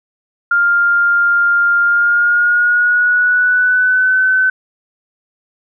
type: tone with pitch glide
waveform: sine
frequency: 1401 to 1519 Hz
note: F6 to F#6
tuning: +5 to +45 cents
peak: -9 dBFS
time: 0.51-4.5 s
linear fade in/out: 5 ms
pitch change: +140 cents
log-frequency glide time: 1.82-4.2 s
effects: none